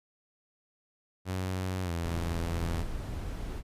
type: tone with pitch glide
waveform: sawtooth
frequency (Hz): 93 to 84.3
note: F#2 to E2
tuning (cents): +9 to +39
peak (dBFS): -27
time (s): 1.25-2.85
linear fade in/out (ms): 50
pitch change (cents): -170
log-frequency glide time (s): 1.83-1.91
type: noise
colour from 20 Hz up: brown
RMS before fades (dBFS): -36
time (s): 2.02-3.63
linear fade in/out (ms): 50
effects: resampled to 32000 Hz